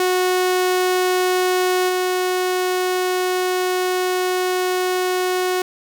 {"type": "tone with level steps", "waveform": "sawtooth", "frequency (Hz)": 366.5, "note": "F#4", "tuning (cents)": -16, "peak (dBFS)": [-12, -14], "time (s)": [0, 5.62], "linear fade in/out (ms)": 2, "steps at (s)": 1.88, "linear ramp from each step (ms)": 20, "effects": []}